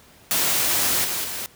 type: noise with level steps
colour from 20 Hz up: white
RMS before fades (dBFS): -21 / -26 / -30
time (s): 0.31-1.46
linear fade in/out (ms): 0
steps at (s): 1.04 / 1.24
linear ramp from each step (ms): 5
effects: pink hiss -51 dBFS RMS until 1.55 s + high-pass 60 Hz 12 dB/octave